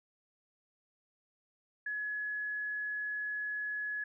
sine tone, 1693 Hz, G#6, 33 cents sharp, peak -34 dBFS, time 1.86-4.04 s, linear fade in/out 5 ms, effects none

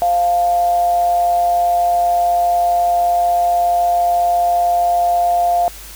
sine tone with amplitude modulation, 698.5 Hz, F5, in tune, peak -10 dBFS, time 0.02-5.68 s, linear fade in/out 0 ms, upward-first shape sine, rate 178 Hz, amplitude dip 35%, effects added 50 Hz sine -37 dBFS peak until 5.95 s + white hiss -36 dBFS RMS until 5.95 s

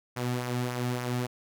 sawtooth tone with flanger, 123.47 Hz, B2, in tune, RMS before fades -31 dBFS, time 0.16-1.27 s, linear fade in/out 10 ms, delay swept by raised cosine 0.24 to 2.04 ms, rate 3.5 Hz, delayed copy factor -0.5, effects none

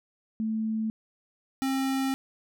sine / square tone pair in turn, 220 / 267.4 Hz, A3 / C4, 0 / +38 cents, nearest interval minor third, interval 338 cents, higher second, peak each -26 dBFS, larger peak neither, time 0.4-0.9 / 1.62-2.14 s, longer second, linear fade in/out 0 ms, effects none

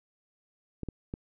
clicks, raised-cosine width 3 ms, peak -22 dBFS, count 3, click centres 0.833 / 0.887 / 1.139 s, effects none

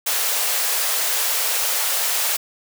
white high-pass noise, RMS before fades -21 dBFS, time 0.06-2.37 s, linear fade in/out 10 ms, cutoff 450 Hz, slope 48 dB/octave, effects none

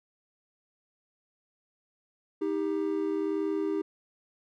triangle tone pair together, 315.1 / 396.5 Hz, D#4 / G4, +22 / +20 cents, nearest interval major third, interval 398 cents, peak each -28 dBFS, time 2.41-3.82 s, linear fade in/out 10 ms, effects none

